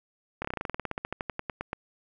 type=slowing click train; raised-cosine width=0.5 ms; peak=-16 dBFS; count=22; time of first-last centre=0.42-1.731 s; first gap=26 ms; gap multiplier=1.08; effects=none